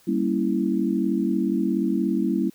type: chord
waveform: sine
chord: G diminished seventh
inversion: none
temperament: equal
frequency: 196 / 233.1 / 277.2 / 329.6 Hz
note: G3 / Bb3 / Db4 / Fb4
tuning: 0 / 0 / 0 / 0 cents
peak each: -25 / -26 / -27 / -25 dBFS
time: 0.07-2.5 s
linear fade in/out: 10 ms
effects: white hiss -57 dBFS RMS until 2.54 s